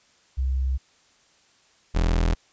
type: tone pair in turn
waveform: sine / 35% pulse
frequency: 65.41 / 41.52 Hz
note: C2 / E1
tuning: 0 / +13 cents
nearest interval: minor sixth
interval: 787 cents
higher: first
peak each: -21 / -17 dBFS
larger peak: second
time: 0.37-0.78 / 1.94-2.35 s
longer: neither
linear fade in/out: 20 ms
effects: white hiss -60 dBFS RMS until 2.52 s + resampled to 16000 Hz